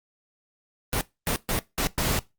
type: noise bursts at uneven times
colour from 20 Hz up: pink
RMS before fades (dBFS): -25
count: 5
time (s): 0.93-1.01 / 1.27-1.36 / 1.49-1.59 / 1.78-1.87 / 1.98-2.19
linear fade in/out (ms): 0
effects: noise-tail reverb RT60 0.2 s tail -19 dB re dry + Opus 32 kbps